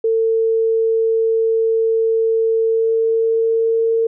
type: tone with pitch glide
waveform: sine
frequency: 450 to 454.4 Hz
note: A4 to A#4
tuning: +39 to -44 cents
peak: -13 dBFS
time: 0.04-4.07 s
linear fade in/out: 5 ms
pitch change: +17 cents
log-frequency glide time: 2.66-3.9 s
effects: none